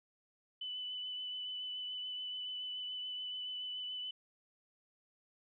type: tone with vibrato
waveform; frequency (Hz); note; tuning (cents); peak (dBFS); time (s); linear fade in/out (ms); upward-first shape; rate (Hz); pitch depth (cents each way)
sine; 2996; F#7; +21; -39; 0.61-4.11; 5; triangle; 7; 17
effects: none